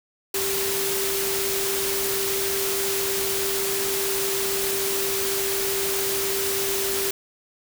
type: tone in noise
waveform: sine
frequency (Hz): 392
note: G4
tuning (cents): 0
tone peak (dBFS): -27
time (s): 0.34-7.11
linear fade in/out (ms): 5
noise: white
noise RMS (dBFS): -26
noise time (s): 0.34-7.11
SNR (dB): -4
effects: none